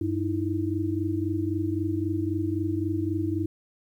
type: tone cluster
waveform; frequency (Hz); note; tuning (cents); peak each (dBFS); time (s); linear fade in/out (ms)
sine; 96.6 / 308 / 331.8; G2 / D#4 / E4; -25 / -17 / +11; -29; 0.01-3.46; 5
effects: 10-bit